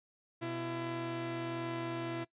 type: tone pair together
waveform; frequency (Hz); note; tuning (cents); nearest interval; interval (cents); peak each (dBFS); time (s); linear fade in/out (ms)
sawtooth; 125.56 / 335.2; B2 / E4; +29 / +29; octave + perfect fourth; 1700; -38 / -33; 0.41-2.25; 20
effects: noise-tail reverb RT60 0.1 s tail -20 dB re dry + resampled to 8000 Hz